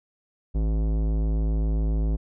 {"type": "tone with tanh clipping", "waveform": "sine", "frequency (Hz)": 53.7, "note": "A1", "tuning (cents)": -41, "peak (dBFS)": -23, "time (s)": [0.54, 2.17], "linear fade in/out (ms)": 20, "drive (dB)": 17, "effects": []}